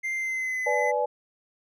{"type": "tone with pitch glide", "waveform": "triangle", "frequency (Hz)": [2093, 2022], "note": ["C7", "B6"], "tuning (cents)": [0, 40], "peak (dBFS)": -25, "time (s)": [0.03, 0.92], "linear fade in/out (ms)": 20, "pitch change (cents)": -60, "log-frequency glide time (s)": [0.15, 0.61]}
{"type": "chord", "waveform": "sine", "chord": "G# diminished", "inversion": "first", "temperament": "equal with one note detuned", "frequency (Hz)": [493.9, 587.3, 846.1], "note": ["B4", "D5", "G#5"], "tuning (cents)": [0, 0, 32], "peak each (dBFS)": -27, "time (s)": [0.66, 1.06], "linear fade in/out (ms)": 10}
{"effects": []}